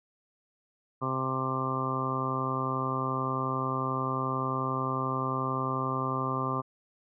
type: harmonic tone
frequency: 131.3 Hz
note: C3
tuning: 6 cents sharp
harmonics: 1 / 2 / 3 / 4 / 5 / 6 / 7 / 8 / 9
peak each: -34 / -36 / -38 / -40 / -42 / -43 / -42 / -34 / -33 dBFS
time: 1.01-6.62 s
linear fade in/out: 20 ms
effects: none

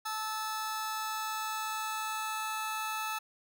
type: tone pair together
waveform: sawtooth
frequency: 871.3 / 1307 Hz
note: A5 / E6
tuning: -17 / -15 cents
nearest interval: perfect fifth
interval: 702 cents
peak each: -33 / -32 dBFS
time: 0.05-3.19 s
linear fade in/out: 10 ms
effects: none

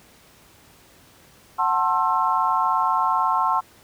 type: chord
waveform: sine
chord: F# half-diminished seventh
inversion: none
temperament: just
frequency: 740 / 888 / 1065.6 / 1332 Hz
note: F#5 / A5 / C6 / E6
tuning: 0 / +16 / +31 / +18 cents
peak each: -26 / -23 / -21 / -26 dBFS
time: 1.58-3.61 s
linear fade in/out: 20 ms
effects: pink hiss -52 dBFS RMS until 3.83 s + high-pass 60 Hz 12 dB/octave

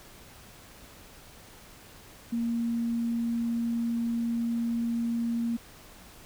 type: tone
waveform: sine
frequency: 233.1 Hz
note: A#3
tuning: in tune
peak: -26 dBFS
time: 2.32-5.57 s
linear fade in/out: 10 ms
effects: pink hiss -51 dBFS RMS until 6.25 s

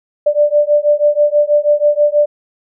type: beating tone pair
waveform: sine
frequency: 587.3 / 593.5 Hz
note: D5 / D5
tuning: 0 / +18 cents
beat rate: 6.2 Hz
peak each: -12 dBFS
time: 0.26-2.26 s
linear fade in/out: 10 ms
effects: none

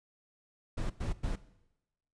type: noise bursts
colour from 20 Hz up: brown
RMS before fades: -33 dBFS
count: 3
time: 0.77-1.36 s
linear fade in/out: 10 ms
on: 130 ms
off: 100 ms
effects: noise-tail reverb RT60 0.9 s tail -17 dB re dry + resampled to 22050 Hz

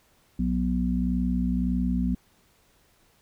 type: harmonic tone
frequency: 61.74 Hz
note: B1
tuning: in tune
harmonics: 1 / 3 / 4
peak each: -28 / -26 / -27 dBFS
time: 0.39-2.15 s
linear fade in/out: 5 ms
effects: pink hiss -63 dBFS RMS until 3.21 s

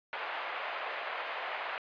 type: band-pass noise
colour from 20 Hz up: pink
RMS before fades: -38 dBFS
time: 0.13-1.78 s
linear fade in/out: 0 ms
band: 600 to 2800 Hz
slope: 24 dB/octave
effects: resampled to 11025 Hz

